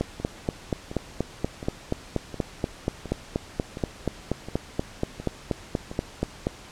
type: two click trains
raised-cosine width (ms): 2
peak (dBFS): -21 / -10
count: 9 / 28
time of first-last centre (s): 0.2-5.914 / 0.01-6.469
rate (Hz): 1.4 / 4.18
effects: pink hiss -45 dBFS RMS until 6.71 s + low-pass 8000 Hz 12 dB/octave